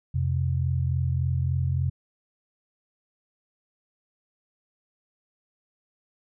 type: tone pair together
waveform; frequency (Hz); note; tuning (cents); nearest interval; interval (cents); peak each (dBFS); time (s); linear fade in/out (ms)
sine; 87.31 / 130.82; F2 / C3; 0 / 0; perfect fifth; 700; -25; 0.14-1.9; 10
effects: none